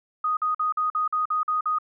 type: tone bursts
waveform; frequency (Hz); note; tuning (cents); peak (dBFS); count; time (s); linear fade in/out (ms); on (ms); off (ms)
sine; 1244.5; D#6; 0; -21; 9; 0.24-1.786; 5; 130; 47
effects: none